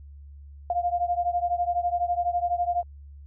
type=beating tone pair; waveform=sine; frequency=698.5 / 710.5 Hz; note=F5 / F5; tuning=0 / +30 cents; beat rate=12 Hz; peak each=-25 / -27 dBFS; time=0.7-2.83 s; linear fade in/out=2 ms; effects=added 71 Hz sine -42 dBFS peak until 3.26 s